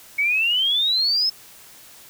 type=exponential sweep; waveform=sine; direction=up; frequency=2217 to 5274 Hz; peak=-17 dBFS; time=0.18-1.3 s; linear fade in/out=10 ms; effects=white hiss -46 dBFS RMS until 2.09 s